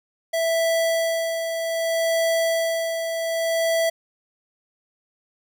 square tone with tremolo, 659.3 Hz, E5, in tune, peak -19 dBFS, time 0.33-3.9 s, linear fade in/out 10 ms, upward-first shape sine, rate 0.64 Hz, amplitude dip 50%, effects none

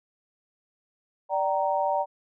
sine chord, G minor, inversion second, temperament equal with one note detuned, 587.3 / 769.2 / 932.3 Hz, D5 / G5 / Bb5, 0 / -33 / 0 cents, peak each -27 dBFS, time 1.29-2.06 s, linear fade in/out 50 ms, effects none

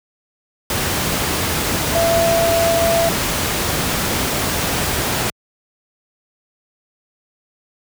sine tone in noise, 670 Hz, E5, 28 cents sharp, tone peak -14 dBFS, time 1.95-3.09 s, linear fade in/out 2 ms, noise pink, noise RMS -19 dBFS, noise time 0.7-5.3 s, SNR +2 dB, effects high-pass 60 Hz 12 dB/octave

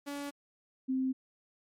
sawtooth / sine tone pair in turn, 285 / 261.3 Hz, C#4 / C4, +48 / -2 cents, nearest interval major second, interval 150 cents, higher first, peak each -33 / -28 dBFS, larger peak second, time 0.06-0.31 / 0.88-1.13 s, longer neither, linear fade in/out 20 ms, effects MP3 64 kbps

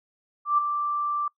sine tone with ADSR envelope, 1174.7 Hz, D6, in tune, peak -16 dBFS, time 0.45-1.28 s, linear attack 130 ms, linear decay 10 ms, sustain -8 dB, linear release 4 ms, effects noise-tail reverb RT60 0.1 s tail -23 dB re dry

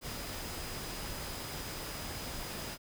sine tone in noise, 4978 Hz, D#8, in tune, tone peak -50 dBFS, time 0.01-2.78 s, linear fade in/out 50 ms, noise pink, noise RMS -41 dBFS, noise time 0.01-2.78 s, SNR -12 dB, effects none

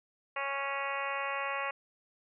harmonic tone, 276.9 Hz, C#4, 2 cents flat, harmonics 2 / 3 / 4 / 5 / 6 / 7 / 8 / 9 / 10, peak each -40 / -41 / -37 / -43 / -45 / -40 / -43 / -42 / -44 dBFS, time 0.36-1.71 s, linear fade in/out 5 ms, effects none

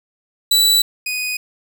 sawtooth tone pair in turn, 3951 / 2489 Hz, B7 / D#7, 0 / 0 cents, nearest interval minor sixth, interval 800 cents, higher first, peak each -8 / -17 dBFS, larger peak first, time 0.51-0.82 / 1.06-1.37 s, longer neither, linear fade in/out 5 ms, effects none

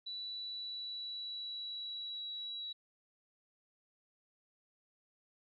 sine tone with pitch glide, 3951 to 3899 Hz, B7 to B7, 0 to -23 cents, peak -40 dBFS, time 0.06-2.73 s, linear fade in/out 10 ms, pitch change -23 cents, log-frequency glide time 0.4-2.29 s, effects none

